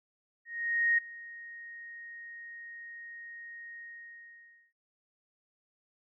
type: tone with ADSR envelope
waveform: sine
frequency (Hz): 1867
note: A#6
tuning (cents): +2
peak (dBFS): -22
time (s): 0.45-4.73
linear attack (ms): 530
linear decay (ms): 9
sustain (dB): -21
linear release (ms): 940
effects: none